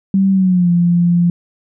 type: tone with pitch glide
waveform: sine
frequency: 193.5 to 173.39 Hz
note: G3 to F3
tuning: -22 to -12 cents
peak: -9 dBFS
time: 0.14-1.3 s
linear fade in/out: 2 ms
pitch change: -190 cents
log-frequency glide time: 0.32-0.7 s
effects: none